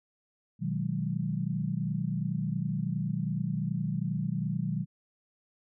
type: chord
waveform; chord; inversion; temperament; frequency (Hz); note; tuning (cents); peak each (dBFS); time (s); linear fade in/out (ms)
sine; G# minor seventh; first; equal with one note detuned; 122.62 / 155.56 / 185 / 207.7; B2 / D#3 / F#3 / G#3; -12 / 0 / 0 / 0; -35 / -32 / -33 / -38; 0.59-4.86; 50
effects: none